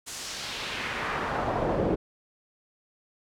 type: noise with band-pass filter sweep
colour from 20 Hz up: brown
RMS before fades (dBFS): -30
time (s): 0.06-1.96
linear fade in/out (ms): 20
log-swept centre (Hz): 8100 to 410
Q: 1.3
effects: none